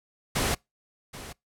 pink noise with echo, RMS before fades -26 dBFS, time 0.35-0.55 s, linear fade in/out 10 ms, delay 780 ms, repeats 1, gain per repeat -15 dB, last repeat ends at 1.33 s, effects noise-tail reverb RT60 0.2 s tail -26 dB re dry + low-pass 12000 Hz 12 dB/octave

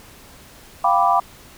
sine chord, G dominant seventh, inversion third, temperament equal, 698.5 / 784 / 987.8 / 1174.7 Hz, F5 / G5 / B5 / D6, 0 / 0 / 0 / 0 cents, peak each -19 dBFS, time 0.84-1.2 s, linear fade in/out 5 ms, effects pink hiss -45 dBFS RMS until 1.57 s

